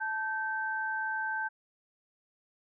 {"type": "tone pair together", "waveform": "sine", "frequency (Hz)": [877, 1554.1], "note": ["A5", "G6"], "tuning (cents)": [-6, -15], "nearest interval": "minor seventh", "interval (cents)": 991, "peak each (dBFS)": [-35, -32], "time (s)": [0, 1.49], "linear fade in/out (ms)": 20, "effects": []}